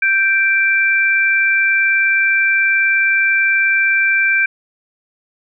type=tone pair together; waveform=sine; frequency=1567.8 / 2349 Hz; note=G6 / D7; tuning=0 / 0 cents; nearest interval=perfect fifth; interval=700 cents; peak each=-14 dBFS; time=0.02-4.46 s; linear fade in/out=5 ms; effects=none